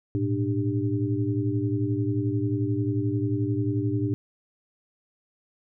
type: tone cluster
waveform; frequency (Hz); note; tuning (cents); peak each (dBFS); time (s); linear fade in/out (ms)
sine; 107.2 / 118.5 / 297.6 / 394.3; A2 / A#2 / D4 / G4; -45 / +29 / +23 / +10; -28 / -28 / -27 / -33; 0.15-4.14; 0
effects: none